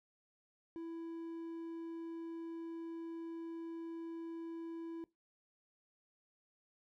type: tone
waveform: triangle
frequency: 331.3 Hz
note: E4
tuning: 9 cents sharp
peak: -40 dBFS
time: 0.76-5.04 s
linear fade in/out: 0 ms
effects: noise-tail reverb RT60 0.2 s tail -21 dB re dry